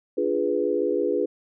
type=chord; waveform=sine; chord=D diminished seventh; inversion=none; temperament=equal; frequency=293.7 / 349.2 / 415.3 / 493.9 Hz; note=D4 / F4 / Ab4 / Cb5; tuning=0 / 0 / 0 / 0 cents; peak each=-29 / -27 / -25 / -26 dBFS; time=0.17-1.26 s; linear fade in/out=10 ms; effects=none